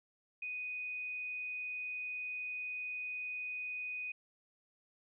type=tone with frequency modulation; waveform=sine; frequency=2489 Hz; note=D#7; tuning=in tune; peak=-38 dBFS; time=0.42-4.12 s; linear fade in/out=5 ms; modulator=29.2 Hz; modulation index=0.23; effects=none